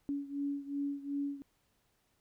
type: beating tone pair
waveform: sine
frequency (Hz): 282 / 284.7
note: C#4 / C#4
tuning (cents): +30 / +46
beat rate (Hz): 2.7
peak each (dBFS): -36 / -39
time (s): 0.09-1.42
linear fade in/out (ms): 0
effects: pink hiss -75 dBFS RMS until 2.2 s